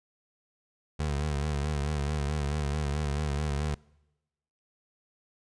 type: tone with vibrato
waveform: 25% pulse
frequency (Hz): 73.42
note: D2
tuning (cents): 0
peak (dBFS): -24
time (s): 0.99-3.75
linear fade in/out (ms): 10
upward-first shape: sine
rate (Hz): 4.6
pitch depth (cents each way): 82
effects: noise-tail reverb RT60 1.0 s tail -25 dB re dry + resampled to 22050 Hz